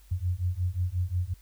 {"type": "beating tone pair", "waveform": "sine", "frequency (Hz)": [87.31, 92.91], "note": ["F2", "F#2"], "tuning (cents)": [0, 8], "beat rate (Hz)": 5.6, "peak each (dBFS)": -29, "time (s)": [0.11, 1.34], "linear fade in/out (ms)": 10, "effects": ["added 50 Hz sine -52 dBFS peak until 1.41 s", "white hiss -62 dBFS RMS until 1.41 s"]}